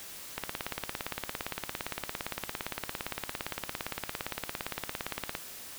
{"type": "click train", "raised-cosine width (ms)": 0.3, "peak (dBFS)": -16, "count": 88, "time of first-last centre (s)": [0.38, 5.351], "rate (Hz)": 17.5, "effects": ["white hiss -45 dBFS RMS until 5.78 s"]}